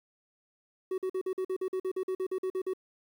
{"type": "tone bursts", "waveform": "triangle", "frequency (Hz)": 375, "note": "F#4", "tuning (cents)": 23, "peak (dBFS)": -27, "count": 16, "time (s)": [0.91, 2.735], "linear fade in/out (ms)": 5, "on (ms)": 70, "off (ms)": 47, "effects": ["10-bit"]}